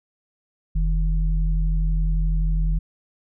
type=tone pair together; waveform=sine; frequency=44.1 / 157.4 Hz; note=F1 / D#3; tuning=+18 / +20 cents; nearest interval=octave + minor seventh; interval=2202 cents; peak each=-18 / -27 dBFS; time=0.75-2.79 s; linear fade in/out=10 ms; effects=none